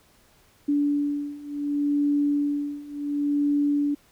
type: beating tone pair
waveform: sine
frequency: 288.7 / 289.39 Hz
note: D4 / D4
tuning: -30 / -25 cents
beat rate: 0.69 Hz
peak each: -26 / -24 dBFS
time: 0.68-3.95 s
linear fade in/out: 10 ms
effects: pink hiss -59 dBFS RMS until 4.11 s